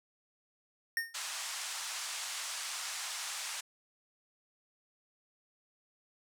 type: tone with exponential decay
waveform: square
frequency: 1836 Hz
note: A#6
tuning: 27 cents flat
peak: -28 dBFS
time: 0.97-1.18 s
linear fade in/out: 1 ms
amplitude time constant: 45 ms
type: band-pass noise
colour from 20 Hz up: white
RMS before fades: -40 dBFS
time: 1.14-3.61 s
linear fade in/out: 10 ms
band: 780 to 8800 Hz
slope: 24 dB/octave
effects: none